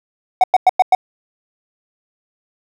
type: tone bursts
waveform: triangle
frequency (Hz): 743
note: F#5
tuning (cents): +7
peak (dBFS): -4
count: 5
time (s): 0.41-0.95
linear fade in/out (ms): 2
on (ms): 28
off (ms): 100
effects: none